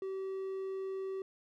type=tone; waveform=triangle; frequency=383.7 Hz; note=G4; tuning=37 cents flat; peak=-34 dBFS; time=0.02-1.22 s; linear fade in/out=2 ms; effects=none